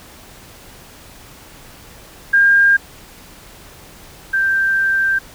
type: tone pair in turn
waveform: sine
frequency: 1607 / 1573 Hz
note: G6 / G6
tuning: +43 / +6 cents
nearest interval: unison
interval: 37 cents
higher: first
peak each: -8 / -13 dBFS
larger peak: first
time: 2.33-2.77 / 4.33-5.19 s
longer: second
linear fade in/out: 10 ms
effects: pink hiss -41 dBFS RMS until 5.34 s